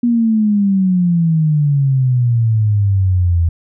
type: exponential sweep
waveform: sine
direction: down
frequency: 242 to 82.41 Hz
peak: -10 dBFS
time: 0.03-3.49 s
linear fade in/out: 5 ms
effects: none